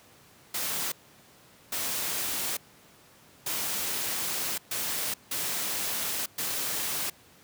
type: noise bursts at uneven times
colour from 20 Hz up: white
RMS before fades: -31 dBFS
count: 6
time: 0.54-0.92 / 1.72-2.57 / 3.46-4.58 / 4.71-5.14 / 5.31-6.26 / 6.38-7.1 s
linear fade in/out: 5 ms
effects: pink hiss -56 dBFS RMS until 7.43 s + high-pass 100 Hz 12 dB/octave